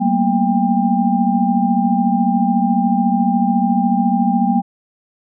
sine tone cluster, 190.7 / 226.9 / 240.9 / 796 Hz, G3 / A#3 / B3 / G5, -47 / -47 / -43 / +26 cents, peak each -18 dBFS, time 0-4.62 s, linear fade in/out 20 ms, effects none

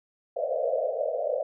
white band-pass noise, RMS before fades -28 dBFS, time 0.36-1.43 s, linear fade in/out 5 ms, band 480 to 670 Hz, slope 96 dB/octave, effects none

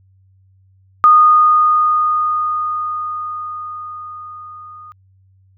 sine tone with level ramp, 1231 Hz, D#6, 19 cents flat, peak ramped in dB -4 to -34 dBFS, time 1.04-4.92 s, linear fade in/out 0 ms, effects added 95 Hz sine -49 dBFS peak until 5.57 s

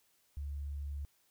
sine tone, 71.4 Hz, D2, 48 cents flat, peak -37 dBFS, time 0.37-1.05 s, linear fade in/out 0 ms, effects white hiss -72 dBFS RMS until 1.3 s

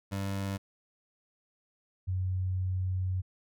25% pulse / sine tone pair in turn, 98.2 / 92.69 Hz, G2 / F#2, +4 / +4 cents, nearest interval minor second, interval 100 cents, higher first, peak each -28 / -28 dBFS, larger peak neither, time 0.11-0.58 / 2.07-3.22 s, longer second, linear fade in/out 20 ms, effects none

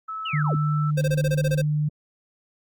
sine tone with pitch glide, 1302 to 1323.2 Hz, E6 to E6, -22 to +6 cents, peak -29 dBFS, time 0.08-0.91 s, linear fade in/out 10 ms, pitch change +28 cents, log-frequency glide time 0.25-0.68 s
sine linear sweep, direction down, 3048 to 50.9 Hz, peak -28 dBFS, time 0.25-0.57 s, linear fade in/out 10 ms
sine tone, 150 Hz, D3, 37 cents sharp, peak -20 dBFS, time 0.33-1.89 s, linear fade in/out 10 ms
square tone bursts, 523.3 Hz, C5, in tune, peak -24 dBFS, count 10, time 0.97-1.618 s, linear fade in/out 10 ms, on 45 ms, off 22 ms
effects Opus 32 kbps

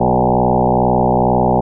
sine tone with frequency modulation, 488.3 Hz, B4, 20 cents flat, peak -10 dBFS, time 0-1.61 s, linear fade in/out 10 ms, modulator 62.2 Hz, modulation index 6.2, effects none

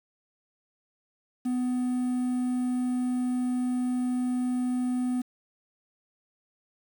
triangle tone with quantisation, 249.8 Hz, B3, 20 cents sharp, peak -23 dBFS, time 1.45-5.22 s, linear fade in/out 10 ms, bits 8, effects none

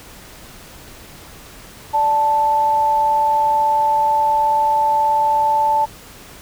sine tone pair together, 587 / 879.5 Hz, D5 / A5, -1 / -1 cents, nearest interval perfect fifth, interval 700 cents, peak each -25 / -13 dBFS, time 1.93-5.86 s, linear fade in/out 20 ms, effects pink hiss -40 dBFS RMS until 6.41 s

